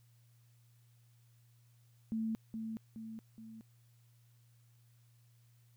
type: tone with echo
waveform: sine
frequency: 222.4 Hz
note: A3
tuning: 19 cents sharp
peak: -33 dBFS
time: 2.12-2.35 s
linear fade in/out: 0 ms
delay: 420 ms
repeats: 3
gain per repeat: -5 dB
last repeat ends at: 3.61 s
effects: added 118 Hz sine -63 dBFS peak until 5.76 s + white hiss -75 dBFS RMS until 5.76 s